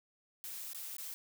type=noise with dropouts; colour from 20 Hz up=blue; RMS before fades=-44 dBFS; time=0.44-1.14 s; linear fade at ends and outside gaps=0 ms; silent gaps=0.732-0.747 / 0.967-0.983 s; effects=none